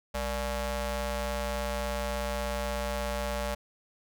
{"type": "ring-modulated tone", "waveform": "sawtooth", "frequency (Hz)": 263.1, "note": "C4", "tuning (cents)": 10, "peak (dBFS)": -23, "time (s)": [0.14, 3.55], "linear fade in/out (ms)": 10, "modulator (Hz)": 323, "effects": []}